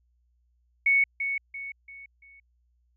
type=tone with echo; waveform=sine; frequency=2217 Hz; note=C#7; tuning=in tune; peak=-18 dBFS; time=0.86-1.04 s; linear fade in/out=5 ms; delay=340 ms; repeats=4; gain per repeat=-8 dB; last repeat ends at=2.4 s; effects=added 60 Hz sine -65 dBFS peak until 2.96 s